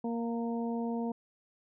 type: harmonic tone with a mistuned harmonic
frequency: 233.1 Hz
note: A#3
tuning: in tune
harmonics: 1 / 2 / 3 / 4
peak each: -32 / -38 / -42 / -44 dBFS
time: 0.04-1.12 s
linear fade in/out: 5 ms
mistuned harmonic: 4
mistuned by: -20 cents
effects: none